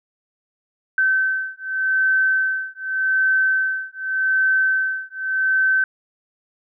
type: beating tone pair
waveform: sine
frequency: 1538 / 1538.85 Hz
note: G6 / G6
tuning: -33 / -32 cents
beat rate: 0.85 Hz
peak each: -20 dBFS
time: 0.98-5.84 s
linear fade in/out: 2 ms
effects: none